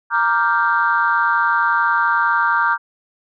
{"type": "chord", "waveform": "sine", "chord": "G minor seventh", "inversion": "first", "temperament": "equal", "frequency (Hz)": [932.3, 1174.7, 1396.9, 1568], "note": ["Bb5", "D6", "F6", "G6"], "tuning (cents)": [0, 0, 0, 0], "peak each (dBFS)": -19, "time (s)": [0.1, 2.78], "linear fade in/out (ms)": 50, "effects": ["tanh soft clip ceiling -4 dBFS"]}